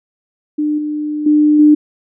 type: tone with level steps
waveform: sine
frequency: 300 Hz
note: D4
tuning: 37 cents sharp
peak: -13 / -17 / -7 / -4 dBFS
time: 0.58-1.75 s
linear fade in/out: 10 ms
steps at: 0.78 / 1.26 / 1.59 s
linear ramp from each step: 5 ms
effects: none